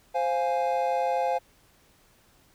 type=chord; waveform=triangle; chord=F minor; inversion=second; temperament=equal; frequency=523.3 / 698.5 / 830.6 Hz; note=C5 / F5 / Ab5; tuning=0 / 0 / 0 cents; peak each=-26 dBFS; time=0.14-1.39 s; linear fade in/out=20 ms; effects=pink hiss -61 dBFS RMS until 2.54 s